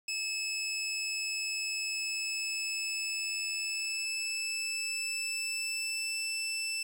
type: tone with pitch glide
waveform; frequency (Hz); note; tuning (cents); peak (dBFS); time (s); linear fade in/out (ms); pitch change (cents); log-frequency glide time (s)
20% pulse; 2600 to 2650; E7 to E7; -24 to +9; -27; 0.08-6.83; 5; +33; 1.91-6.29
effects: 9-bit